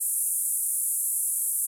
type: band-pass noise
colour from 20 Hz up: pink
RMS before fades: -27 dBFS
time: 0-1.67 s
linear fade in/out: 20 ms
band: 8800 to 12000 Hz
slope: 48 dB/octave
effects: none